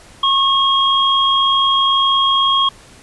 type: tone pair together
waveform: sine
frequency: 1090 / 3266 Hz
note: C#6 / G#7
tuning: -29 / -30 cents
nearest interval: octave + perfect fifth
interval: 1899 cents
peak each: -14 dBFS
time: 0.23-2.69 s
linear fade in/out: 5 ms
effects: pink hiss -43 dBFS RMS until 3.02 s + resampled to 24000 Hz